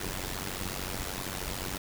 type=noise with amplitude modulation; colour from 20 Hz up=pink; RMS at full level=-32 dBFS; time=0-1.78 s; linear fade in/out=5 ms; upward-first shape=sine; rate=93.4 Hz; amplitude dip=85%; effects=none